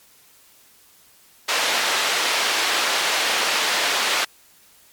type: band-pass noise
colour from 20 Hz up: white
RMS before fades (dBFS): -21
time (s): 1.48-4.25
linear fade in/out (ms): 10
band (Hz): 470 to 4000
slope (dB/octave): 12
effects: white hiss -53 dBFS RMS until 4.92 s + MP3 96 kbps